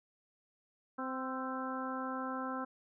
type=harmonic tone with a mistuned harmonic; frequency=260 Hz; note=C4; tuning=11 cents flat; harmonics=1 / 2 / 3 / 4 / 5 / 6; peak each=-40 / -44 / -45 / -43 / -42 / -49 dBFS; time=0.98-2.65 s; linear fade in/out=10 ms; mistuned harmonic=5; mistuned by=+35 cents; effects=none